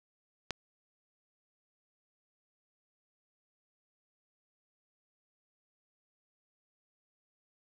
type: click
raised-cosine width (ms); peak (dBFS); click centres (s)
0.2; -16; 0.507
effects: none